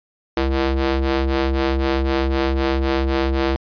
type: ring-modulated tone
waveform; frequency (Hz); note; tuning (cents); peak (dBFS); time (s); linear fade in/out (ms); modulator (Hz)
sawtooth; 135.3; C#3; -42; -10; 0.37-3.56; 0; 201
effects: resampled to 11025 Hz